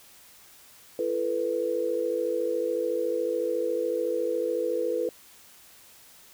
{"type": "chord", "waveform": "sine", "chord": "E suspended fourth", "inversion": "none", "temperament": "equal with one note detuned", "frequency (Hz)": [338.3, 440, 493.9], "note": ["E4", "A4", "B4"], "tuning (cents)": [45, 0, 0], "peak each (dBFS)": [-32, -30, -27], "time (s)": [0.99, 5.09], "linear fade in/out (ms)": 2, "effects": ["white hiss -53 dBFS RMS until 6.33 s"]}